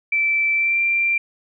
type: tone with pitch glide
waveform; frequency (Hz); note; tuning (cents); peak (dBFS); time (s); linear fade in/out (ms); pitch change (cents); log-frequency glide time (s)
sine; 2328 to 2365; D7 to D7; -16 to +12; -16; 0.12-1.18; 5; +28; 0.54-0.8
effects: none